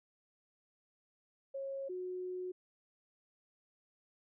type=tone pair in turn; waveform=sine; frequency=545 / 365.5 Hz; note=C#5 / F#4; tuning=-29 / -21 cents; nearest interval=perfect fifth; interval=692 cents; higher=first; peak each=-38 / -38 dBFS; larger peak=neither; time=1.54-1.89 / 1.89-2.52 s; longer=second; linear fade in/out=10 ms; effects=none